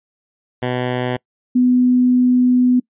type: tone pair in turn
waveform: 10% pulse / sine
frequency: 125 / 249.6 Hz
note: B2 / B3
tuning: +21 / +19 cents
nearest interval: octave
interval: 1198 cents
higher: second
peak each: -10 dBFS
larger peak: neither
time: 0.62-1.17 / 1.55-2.8 s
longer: second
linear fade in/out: 10 ms
effects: noise-tail reverb RT60 0.1 s tail -24 dB re dry + resampled to 8000 Hz